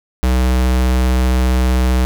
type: tone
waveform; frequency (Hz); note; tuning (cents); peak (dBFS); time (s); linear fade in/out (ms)
square; 63.2; B1; +41; -12; 0.23-2.05; 0
effects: none